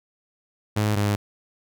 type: tone pair in turn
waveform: sawtooth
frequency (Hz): 105.7 / 102.81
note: G#2 / G#2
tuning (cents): +31 / -17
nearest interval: unison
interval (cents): 48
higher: first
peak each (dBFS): -16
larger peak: neither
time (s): 0.76-0.96 / 0.96-1.16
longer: neither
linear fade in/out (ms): 10
effects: none